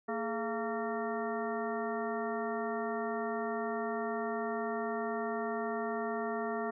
harmonic tone with a mistuned harmonic, 229 Hz, A#3, 31 cents flat, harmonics 1 / 2 / 3 / 4 / 5 / 6 / 8, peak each -39 / -37 / -38 / -45 / -43 / -44 / -45 dBFS, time 0.08-6.71 s, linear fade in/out 10 ms, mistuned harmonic 2, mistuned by -140 cents, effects none

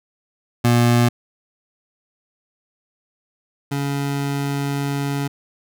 25% pulse tone pair in turn, 119.9 / 140.71 Hz, A#2 / C#3, +49 / +26 cents, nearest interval minor third, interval 277 cents, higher second, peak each -9 / -17 dBFS, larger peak first, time 0.64-1.09 / 3.71-5.28 s, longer second, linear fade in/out 10 ms, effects none

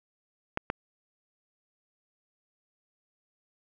clicks, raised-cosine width 0.5 ms, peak -13 dBFS, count 2, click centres 0.574 / 0.701 s, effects none

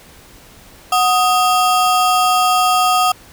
square ring-modulated tone, 993 Hz, B5, 9 cents sharp, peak -9 dBFS, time 0.92-3.12 s, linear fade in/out 5 ms, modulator 257 Hz, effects pink hiss -43 dBFS RMS until 3.32 s

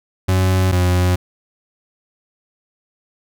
40% pulse tone pair in turn, 93.4 / 90.22 Hz, F#2 / F#2, +17 / -43 cents, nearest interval minor second, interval 60 cents, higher first, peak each -12 dBFS, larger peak neither, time 0.28-0.72 / 0.72-1.16 s, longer neither, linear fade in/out 10 ms, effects none

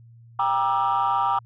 sine chord, E half-diminished seventh, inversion first, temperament just, 791.1 / 949.3 / 1186.7 / 1318.5 Hz, G5 / Bb5 / D6 / E6, +16 / +31 / +18 / 0 cents, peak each -23 / -23 / -23 / -28 dBFS, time 0.39-1.39 s, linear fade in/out 5 ms, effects tanh soft clip ceiling -14 dBFS + added 116 Hz sine -46 dBFS peak until 1.45 s

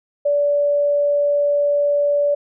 sine tone, 578 Hz, D5, 28 cents flat, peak -14 dBFS, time 0.25-2.35 s, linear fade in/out 10 ms, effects none

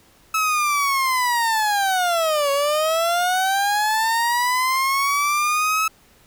30% pulse linear two-way sweep, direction down then up, 1300 to 554 to 1300 Hz, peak -15 dBFS, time 0.34-5.88 s, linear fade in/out 5 ms, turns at 2.51 s, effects pink hiss -54 dBFS RMS until 6.26 s

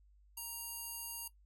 square tone with band-pass filter, 937 Hz, A#5, 9 cents sharp, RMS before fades -44 dBFS, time 0.37-1.28 s, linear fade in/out 5 ms, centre 12000 Hz, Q 2.1, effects noise-tail reverb RT60 0.1 s tail -17 dB re dry + added 50 Hz sine -62 dBFS peak until 1.45 s

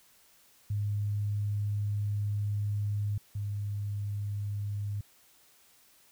sine tone pair in turn, 103.1 / 102.27 Hz, G#2 / G#2, -12 / -26 cents, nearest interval unison, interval 14 cents, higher first, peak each -28 / -31 dBFS, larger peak first, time 0.7-3.18 / 3.35-5.01 s, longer first, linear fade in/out 5 ms, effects white hiss -62 dBFS RMS until 6.11 s

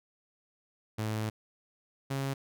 sawtooth tone pair in turn, 108.7 / 136.36 Hz, A2 / C#3, -21 / -28 cents, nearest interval major third, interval 393 cents, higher second, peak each -27 dBFS, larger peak neither, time 0.98-1.3 / 2.1-2.34 s, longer first, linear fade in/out 10 ms, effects none

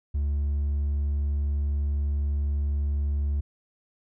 sine tone with hard clipping, 72 Hz, D2, 34 cents flat, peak -24 dBFS, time 0.14-3.41 s, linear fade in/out 10 ms, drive 2 dB, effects none

